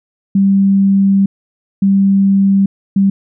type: tone bursts at uneven times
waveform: sine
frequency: 196 Hz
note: G3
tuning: in tune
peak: -7 dBFS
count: 3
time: 0.35-1.26 / 1.82-2.66 / 2.96-3.1 s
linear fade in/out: 5 ms
effects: none